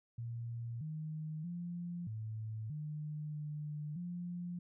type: tone with pitch steps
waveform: sine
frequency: 117.2 / 155.4 / 173.7 / 109.7 / 151.2 / 149.7 / 175.6 Hz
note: A#2 / D#3 / F3 / A2 / D#3 / D3 / F3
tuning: +10 / -2 / -9 / -5 / -49 / +33 / +10 cents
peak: -39 dBFS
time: 0.18-4.59 s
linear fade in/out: 5 ms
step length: 630 ms
effects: none